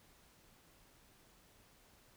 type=silence; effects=pink hiss -66 dBFS RMS until 2.16 s